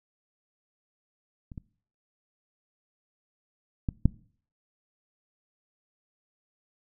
clicks, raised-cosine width 5 ms, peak -30 / -26 / -15 / -7 dBFS, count 4, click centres 1.518 / 1.578 / 3.888 / 4.056 s, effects noise-tail reverb RT60 0.5 s tail -22 dB re dry

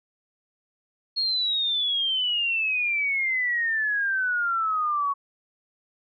sine exponential sweep, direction down, 4321 to 1108.7 Hz, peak -22 dBFS, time 1.16-5.14 s, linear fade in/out 20 ms, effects none

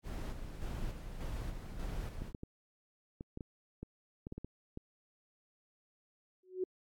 brown noise with tremolo, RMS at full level -39 dBFS, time 0.03-2.33 s, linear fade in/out 50 ms, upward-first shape square, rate 1.7 Hz, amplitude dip 45%
clicks, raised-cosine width 3 ms, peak -30 dBFS, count 12, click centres 2.22 / 2.348 / 2.434 / 3.209 / 3.374 / 3.408 / 3.83 / 4.269 / 4.324 / 4.38 / 4.446 / 4.774 s
sine tone with exponential growth, 370 Hz, F#4, in tune, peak -29 dBFS, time 6.43-6.64 s, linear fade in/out 5 ms, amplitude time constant 44 ms
effects AAC 64 kbps

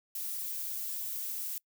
violet noise, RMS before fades -37 dBFS, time 0.15-1.58 s, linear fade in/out 2 ms, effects noise-tail reverb RT60 0.1 s tail -25 dB re dry

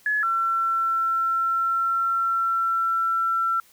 sine tone pair in turn, 1701 / 1350.1 Hz, G#6 / E6, +41 / +41 cents, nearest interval major third, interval 400 cents, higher first, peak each -20 dBFS, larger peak neither, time 0.06-0.23 / 0.23-3.6 s, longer second, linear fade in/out 2 ms, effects white hiss -56 dBFS RMS until 3.72 s

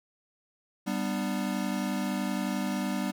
square chord, G major, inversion none, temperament equal with one note detuned, 196 / 246.9 / 299.1 Hz, G3 / B3 / D4, 0 / 0 / +32 cents, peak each -32 / -34 / -36 dBFS, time 0.86-3.12 s, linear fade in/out 20 ms, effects none

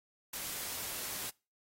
white noise, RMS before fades -40 dBFS, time 0.33-1.3 s, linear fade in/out 5 ms, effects noise-tail reverb RT60 0.3 s tail -24 dB re dry + AAC 48 kbps

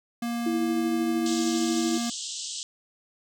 square tone, 235.6 Hz, A#3, 19 cents sharp, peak -28 dBFS, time 0.22-2.1 s, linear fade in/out 5 ms
sine tone with tremolo, 329.6 Hz, E4, in tune, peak -23 dBFS, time 0.46-1.98 s, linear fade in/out 5 ms, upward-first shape triangle, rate 13 Hz, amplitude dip 40%
white band-pass noise, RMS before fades -35 dBFS, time 1.26-2.63 s, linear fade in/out 0 ms, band 2900 to 8200 Hz, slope 96 dB/octave
effects none

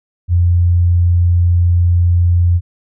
sine tone, 87.31 Hz, F2, in tune, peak -8 dBFS, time 0.28-2.61 s, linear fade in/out 50 ms, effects none

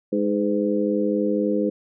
harmonic tone with a mistuned harmonic, 103.83 Hz, G#2, in tune, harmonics 2 / 3 / 4 / 5, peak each -24 / -24 / -26 / -25 dBFS, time 0.12-1.7 s, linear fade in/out 10 ms, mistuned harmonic 5, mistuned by -40 cents, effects none

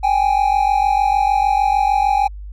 triangle tone pair together, 784 / 830.6 Hz, G5 / G#5, 0 / 0 cents, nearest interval minor second, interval 100 cents, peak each -14 dBFS, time 0.03-2.28 s, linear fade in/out 10 ms, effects added 50 Hz sine -29 dBFS peak until 2.52 s

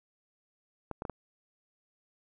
clicks, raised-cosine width 1 ms, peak -22 dBFS, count 4, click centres 0.913 / 1.021 / 1.052 / 1.097 s, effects none

